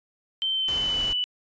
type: tone with pitch glide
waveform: sine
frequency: 3107 to 2972 Hz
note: G7 to F#7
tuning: -16 to +7 cents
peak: -23 dBFS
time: 0.42-1.24 s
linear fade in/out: 0 ms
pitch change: -77 cents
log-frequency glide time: 0.53-1.02 s
type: noise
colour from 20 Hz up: pink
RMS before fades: -36 dBFS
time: 0.68-1.13 s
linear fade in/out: 2 ms
effects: resampled to 16000 Hz